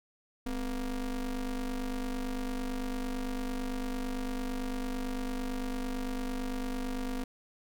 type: ring-modulated tone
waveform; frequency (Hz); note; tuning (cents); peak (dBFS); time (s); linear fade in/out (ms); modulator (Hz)
square; 116.54; A#2; 0; -30; 0.46-7.24; 5; 141
effects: none